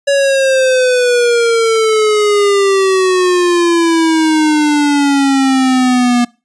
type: exponential sweep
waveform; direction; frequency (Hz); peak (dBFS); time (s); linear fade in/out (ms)
square; down; 564 to 240; -9; 0.07-6.25; 10
effects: noise-tail reverb RT60 0.3 s tail -24 dB re dry + resampled to 22050 Hz